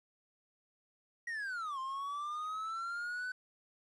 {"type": "linear two-way sweep", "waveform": "triangle", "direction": "down then up", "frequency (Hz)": [1916, 1043, 1513], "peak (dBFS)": -35, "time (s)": [1.27, 3.32], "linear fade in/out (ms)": 5, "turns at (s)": 1.79, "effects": ["resampled to 24000 Hz", "11-bit"]}